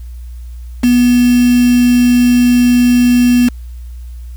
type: tone with quantisation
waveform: sine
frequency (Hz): 244.6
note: B3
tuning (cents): -16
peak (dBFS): -6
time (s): 0.83-3.49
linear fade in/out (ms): 10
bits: 3
effects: added 60 Hz sine -25 dBFS peak until 4.36 s + white hiss -51 dBFS RMS until 4.36 s